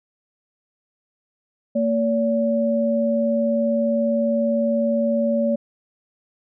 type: tone pair together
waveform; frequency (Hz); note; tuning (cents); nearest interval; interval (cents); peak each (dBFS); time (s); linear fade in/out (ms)
sine; 228.8 / 571.6; A#3 / D5; -32 / -47; octave + major third; 1585; -20; 1.75-5.56; 10
effects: none